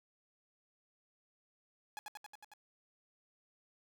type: tone with echo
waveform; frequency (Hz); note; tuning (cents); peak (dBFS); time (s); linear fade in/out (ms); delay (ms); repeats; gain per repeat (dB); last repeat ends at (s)
sawtooth; 840; G#5; +19; -38; 1.97-1.99; 0; 91; 6; -2; 2.536
effects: none